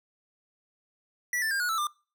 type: tone with pitch steps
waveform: square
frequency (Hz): 1952 / 1769.4 / 1603.9 / 1453.9 / 1317.9 / 1194.7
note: B6 / A6 / G6 / F#6 / E6 / D6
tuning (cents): -21 / +9 / +39 / -31 / -1 / +29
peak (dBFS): -27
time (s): 1.33-1.87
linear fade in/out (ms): 2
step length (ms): 90
effects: noise-tail reverb RT60 0.4 s tail -26 dB re dry